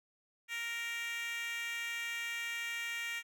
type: tone with high-pass filter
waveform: 10% pulse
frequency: 466.2 Hz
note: A#4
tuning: in tune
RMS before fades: -39 dBFS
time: 0.48-3.23 s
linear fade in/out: 50 ms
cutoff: 2100 Hz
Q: 2.9
effects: none